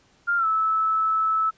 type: tone with pitch glide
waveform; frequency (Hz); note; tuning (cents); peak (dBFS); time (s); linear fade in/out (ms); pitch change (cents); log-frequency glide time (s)
sine; 1400 to 1306.2; F6 to E6; +4 to -16; -19; 0.27-1.51; 20; -120; 0.37-0.46
effects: pink hiss -60 dBFS RMS until 1.57 s + resampled to 16000 Hz